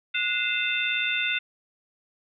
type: tone cluster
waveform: sine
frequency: 1463 / 2080 / 2597 / 2715 / 3580 Hz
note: F#6 / C7 / E7 / F7 / A7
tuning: -20 / -11 / -26 / -50 / +29 cents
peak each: -30 dBFS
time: 0.14-1.39 s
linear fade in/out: 10 ms
effects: none